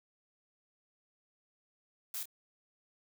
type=noise with echo; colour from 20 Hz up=blue; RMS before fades=-39 dBFS; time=2.14-2.23 s; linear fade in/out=2 ms; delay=26 ms; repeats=1; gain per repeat=-9 dB; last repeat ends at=2.256 s; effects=none